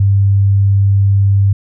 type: tone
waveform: sine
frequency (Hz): 99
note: G2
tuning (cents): +18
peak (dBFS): -7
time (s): 0-1.53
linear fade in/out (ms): 5
effects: none